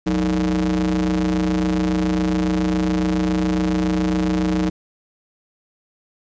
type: ring-modulated tone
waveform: square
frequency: 65.4 Hz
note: C2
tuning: in tune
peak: -15 dBFS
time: 0.06-4.7 s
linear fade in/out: 10 ms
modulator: 248 Hz
effects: resampled to 16000 Hz + 8-bit